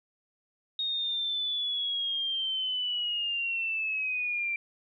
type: linear sweep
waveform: sine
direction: down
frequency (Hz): 3729 to 2349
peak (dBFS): -28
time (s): 0.79-4.56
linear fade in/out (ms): 2
effects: none